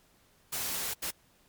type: noise bursts at uneven times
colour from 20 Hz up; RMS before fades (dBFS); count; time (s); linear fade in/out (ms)
white; -34; 2; 0.52-0.94 / 1.02-1.11; 10
effects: pink hiss -65 dBFS RMS until 1.48 s + MP3 96 kbps